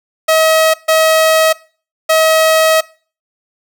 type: tone bursts at uneven times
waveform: sawtooth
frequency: 638 Hz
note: D#5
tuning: 43 cents sharp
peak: -4 dBFS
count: 3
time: 0.28-0.74 / 0.88-1.53 / 2.09-2.81 s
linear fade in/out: 10 ms
effects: noise-tail reverb RT60 0.4 s tail -22 dB re dry